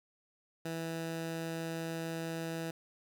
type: tone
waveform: 15% pulse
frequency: 164.2 Hz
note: E3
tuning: 6 cents flat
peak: -30 dBFS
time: 0.65-2.71 s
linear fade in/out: 5 ms
effects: none